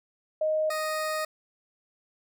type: tone pair in turn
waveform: sine / 20% pulse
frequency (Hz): 622.3 / 622.3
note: D#5 / D#5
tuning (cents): 0 / 0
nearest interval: unison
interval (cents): 0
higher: neither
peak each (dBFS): -23 / -23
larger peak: neither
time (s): 0.41-0.7 / 0.7-1.25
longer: second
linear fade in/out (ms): 5
effects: none